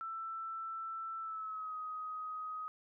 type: tone with pitch glide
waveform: sine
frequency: 1330 to 1257.5 Hz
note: E6 to D#6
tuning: +15 to +18 cents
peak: -39 dBFS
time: 0.01-2.68 s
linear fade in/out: 0 ms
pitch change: -97 cents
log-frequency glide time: 1.19-1.76 s
effects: none